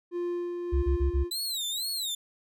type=tone with tremolo; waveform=triangle; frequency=350 Hz; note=F4; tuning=4 cents sharp; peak=-26 dBFS; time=0.11-1.31 s; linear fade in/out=50 ms; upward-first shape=sine; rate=1.6 Hz; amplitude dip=35%
type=tone bursts; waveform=sine; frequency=68 Hz; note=C#2; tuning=33 cents flat; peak=-22 dBFS; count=4; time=0.72-1.244 s; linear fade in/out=20 ms; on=110 ms; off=28 ms
type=tone with vibrato; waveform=sawtooth; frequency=3929 Hz; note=B7; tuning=10 cents flat; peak=-27 dBFS; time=1.31-2.15 s; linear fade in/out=5 ms; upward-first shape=sine; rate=2.1 Hz; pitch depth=180 cents each way
effects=none